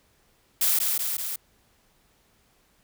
blue noise with echo, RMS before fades -22 dBFS, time 0.61-0.79 s, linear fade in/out 5 ms, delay 190 ms, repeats 3, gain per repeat -3 dB, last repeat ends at 1.36 s, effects pink hiss -64 dBFS RMS until 2.83 s

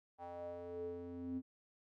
square tone with band-pass filter sweep, 87.31 Hz, F2, in tune, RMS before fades -45 dBFS, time 0.18-1.42 s, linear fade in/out 50 ms, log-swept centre 780 to 260 Hz, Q 6.7, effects none

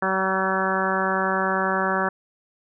harmonic tone with a mistuned harmonic, 190 Hz, F#3, 46 cents sharp, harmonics 1 / 2 / 3 / 4 / 5 / 6 / 7 / 8 / 9, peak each -29 / -29 / -29 / -29 / -29 / -29 / -29 / -29 / -29 dBFS, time 0.02-2.09 s, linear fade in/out 5 ms, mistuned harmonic 7, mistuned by +16 cents, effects none

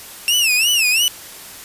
sawtooth tone with vibrato, 2700 Hz, E7, 41 cents sharp, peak -10 dBFS, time 0.28-1.08 s, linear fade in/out 0 ms, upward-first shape sine, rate 2.9 Hz, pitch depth 170 cents each way, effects white hiss -36 dBFS RMS until 1.64 s + resampled to 32000 Hz

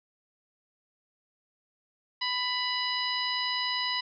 harmonic tone with a mistuned harmonic, 995 Hz, B5, 13 cents sharp, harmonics 1 / 2 / 3 / 4 / 5, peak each -34 / -34 / -34 / -34 / -34 dBFS, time 2.21-4.01 s, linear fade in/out 10 ms, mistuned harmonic 3, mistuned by -22 cents, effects none

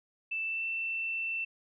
sine tone with pitch glide, 2649 to 2678 Hz, E7 to E7, +8 to +27 cents, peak -31 dBFS, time 0.31-1.45 s, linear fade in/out 10 ms, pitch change +19 cents, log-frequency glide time 0.42-0.66 s, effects none

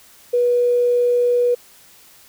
triangle tone with tanh clipping, 486.4 Hz, B4, 26 cents flat, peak -13 dBFS, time 0.33-1.55 s, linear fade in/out 10 ms, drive 3 dB, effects white hiss -48 dBFS RMS until 2.28 s

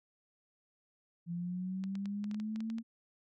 sine linear sweep, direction up, 169.5 to 229.1 Hz, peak -35 dBFS, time 1.26-2.83 s, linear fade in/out 50 ms
clicks, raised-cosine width 0.2 ms, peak -33 dBFS, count 11, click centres 1.839 / 1.954 / 2.057 / 2.242 / 2.313 / 2.345 / 2.4 / 2.56 / 2.605 / 2.701 / 2.784 s
effects none

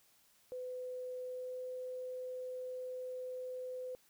sine tone with pitch glide, 504 to 506.9 Hz, B4 to B4, +35 to +45 cents, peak -40 dBFS, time 0.52-3.95 s, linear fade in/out 0 ms, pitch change +10 cents, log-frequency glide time 1.22-1.68 s, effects white hiss -69 dBFS RMS until 4.09 s

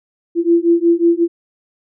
sine beating tone pair, 336.7 / 342.2 Hz, E4 / F4, +37 / -35 cents, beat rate 5.5 Hz, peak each -13 dBFS, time 0.35-1.28 s, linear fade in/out 50 ms, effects none

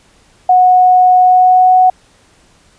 sine tone with pitch glide, 733 to 739.8 Hz, F#5 to F#5, -16 to 0 cents, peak -4 dBFS, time 0.49-1.9 s, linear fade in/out 5 ms, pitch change +16 cents, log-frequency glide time 1.19-1.76 s, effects pink hiss -49 dBFS RMS until 2.78 s + resampled to 22050 Hz

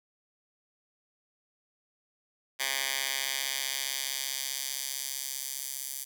10% pulse tone with high-pass filter sweep, 135.3 Hz, C#3, 42 cents flat, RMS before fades -34 dBFS, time 2.59-6.05 s, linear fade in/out 20 ms, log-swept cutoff 2000 to 7900 Hz, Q 0.82, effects none

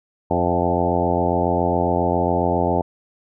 harmonic tone with a mistuned harmonic, 87.31 Hz, F2, in tune, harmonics 1 / 2 / 3 / 4 / 5 / 6 / 7 / 8 / 9 / 10, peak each -26 / -26 / -26 / -26 / -26 / -26 / -26 / -26 / -26 / -26 dBFS, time 0.3-2.82 s, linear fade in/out 10 ms, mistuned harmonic 7, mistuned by +17 cents, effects none

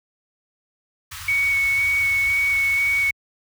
pink band-stop noise, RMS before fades -34 dBFS, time 1.11-3.11 s, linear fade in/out 10 ms, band 110 to 1000 Hz, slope 48 dB/octave
sine tone with vibrato, 2226 Hz, C#7, 7 cents sharp, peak -17 dBFS, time 1.28-3.11 s, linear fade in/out 5 ms, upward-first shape square, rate 2 Hz, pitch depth 9 cents each way
effects high-pass 60 Hz 12 dB/octave

